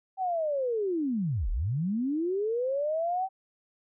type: linear two-way sweep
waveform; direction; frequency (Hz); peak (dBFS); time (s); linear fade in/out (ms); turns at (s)
sine; down then up; 776 to 31.97 to 776; -26; 0.17-3.29; 50; 1.5
effects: none